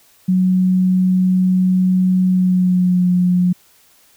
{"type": "tone with pitch glide", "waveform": "sine", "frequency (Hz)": [184.7, 179.55], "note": ["F#3", "F3"], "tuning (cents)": [-3, 48], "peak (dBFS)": -11, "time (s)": [0.28, 3.53], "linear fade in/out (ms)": 10, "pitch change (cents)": -49, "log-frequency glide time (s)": [2.28, 3.09], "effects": ["white hiss -52 dBFS RMS until 4.16 s"]}